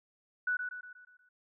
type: tone with echo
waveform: sine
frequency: 1480 Hz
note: F#6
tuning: in tune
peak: -28 dBFS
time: 0.47-0.57 s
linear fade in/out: 5 ms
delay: 120 ms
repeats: 6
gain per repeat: -6 dB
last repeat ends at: 1.29 s
effects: none